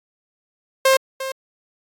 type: tone with echo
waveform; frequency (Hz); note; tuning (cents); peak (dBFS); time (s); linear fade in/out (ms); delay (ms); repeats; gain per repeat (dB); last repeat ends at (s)
sawtooth; 531; C5; +25; -8; 0.85-0.97; 5; 350; 1; -13; 1.32
effects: AAC 64 kbps